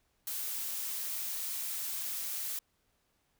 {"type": "noise", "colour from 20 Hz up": "blue", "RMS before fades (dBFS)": -37, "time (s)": [0.27, 2.59], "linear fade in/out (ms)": 2, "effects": ["pink hiss -75 dBFS RMS until 3.39 s"]}